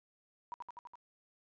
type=tone with echo; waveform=sine; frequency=965 Hz; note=B5; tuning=40 cents flat; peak=-39 dBFS; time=0.52-0.54 s; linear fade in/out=0 ms; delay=83 ms; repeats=5; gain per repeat=-2 dB; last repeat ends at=0.955 s; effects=resampled to 16000 Hz